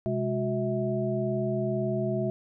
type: tone cluster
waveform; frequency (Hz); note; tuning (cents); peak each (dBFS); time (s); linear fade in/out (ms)
sine; 127.8 / 205.7 / 366.1 / 648; C3 / G#3 / F#4 / E5; -40 / -16 / -18 / -30; -31; 0.06-2.3; 0
effects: none